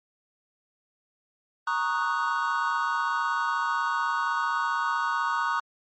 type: chord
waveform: triangle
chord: D# minor seventh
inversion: second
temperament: equal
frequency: 932.3 / 1108.7 / 1244.5 / 1480 Hz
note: A#5 / C#6 / D#6 / F#6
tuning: 0 / 0 / 0 / 0 cents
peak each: -28 dBFS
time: 1.67-5.6 s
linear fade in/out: 5 ms
effects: MP3 32 kbps